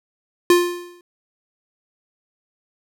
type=tone with exponential decay; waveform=square; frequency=351.3 Hz; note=F4; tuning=10 cents sharp; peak=-9 dBFS; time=0.5-1.01 s; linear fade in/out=2 ms; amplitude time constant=110 ms; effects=none